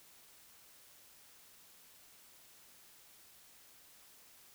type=silence; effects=white hiss -61 dBFS RMS until 4.54 s